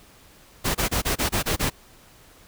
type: noise bursts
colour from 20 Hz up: pink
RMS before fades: -23 dBFS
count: 8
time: 0.64-1.702 s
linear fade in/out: 20 ms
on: 110 ms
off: 26 ms
effects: pink hiss -52 dBFS RMS until 2.47 s